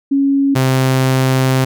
sine / sawtooth tone pair in turn, 276.6 / 131.03 Hz, C#4 / C3, -4 / +3 cents, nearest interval octave + minor second, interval 1293 cents, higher first, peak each -10 / -7 dBFS, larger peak second, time 0.11-0.55 / 0.55-1.65 s, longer second, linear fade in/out 10 ms, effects none

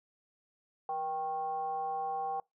sine tone with frequency modulation, 784 Hz, G5, in tune, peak -32 dBFS, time 0.89-2.4 s, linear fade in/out 2 ms, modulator 306 Hz, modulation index 0.53, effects noise-tail reverb RT60 0.2 s tail -25 dB re dry

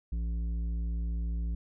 sine tone with tanh clipping, 57.1 Hz, A#1, 35 cents flat, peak -31 dBFS, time 0.12-1.55 s, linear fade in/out 5 ms, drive 9 dB, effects none

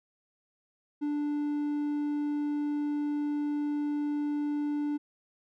triangle tone, 293.7 Hz, D4, in tune, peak -26 dBFS, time 1.01-4.98 s, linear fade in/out 20 ms, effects none

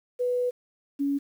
sine tone pair in turn, 493.9 / 281.1 Hz, B4 / C#4, 0 / +24 cents, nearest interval minor seventh, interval 976 cents, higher first, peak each -23 dBFS, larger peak neither, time 0.19-0.51 / 0.99-1.19 s, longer first, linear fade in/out 20 ms, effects 9-bit

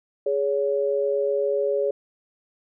sine tone pair together, 415.3 / 562.6 Hz, G#4 / C#5, 0 / +26 cents, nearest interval perfect fourth, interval 526 cents, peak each -23 dBFS, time 0.26-1.91 s, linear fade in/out 5 ms, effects none

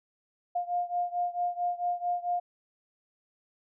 sine beating tone pair, 705 / 709.5 Hz, F5 / F5, +16 / +27 cents, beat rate 4.5 Hz, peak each -30 / -32 dBFS, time 0.55-2.4 s, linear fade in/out 10 ms, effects none

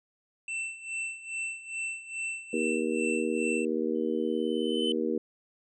square tone with tremolo, 2678 Hz, E7, 27 cents sharp, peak -31 dBFS, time 0.48-3.65 s, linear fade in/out 2 ms, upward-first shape sine, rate 2.4 Hz, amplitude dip 80%
harmonic tone, 79 Hz, D#2, 27 cents sharp, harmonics 3 / 4 / 5 / 6, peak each -32 / -32 / -32 / -32 dBFS, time 2.53-5.18 s, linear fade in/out 5 ms
triangle tone with exponential growth, 3039 Hz, F#7, 46 cents sharp, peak -26 dBFS, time 3.95-4.92 s, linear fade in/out 2 ms, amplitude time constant 210 ms
effects resampled to 24000 Hz

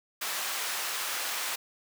pink high-pass noise, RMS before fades -33 dBFS, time 0.21-1.56 s, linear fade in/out 10 ms, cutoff 1000 Hz, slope 12 dB/octave, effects none

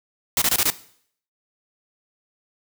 white noise bursts, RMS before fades -19 dBFS, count 5, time 0.37-0.702 s, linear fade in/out 2 ms, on 48 ms, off 23 ms, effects noise-tail reverb RT60 0.6 s tail -17 dB re dry

